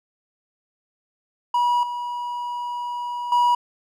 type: tone with level steps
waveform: triangle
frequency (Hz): 968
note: B5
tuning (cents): -35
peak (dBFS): -15 / -24 / -13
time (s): 1.54-3.55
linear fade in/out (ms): 5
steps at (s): 1.83 / 3.32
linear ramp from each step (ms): 2
effects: none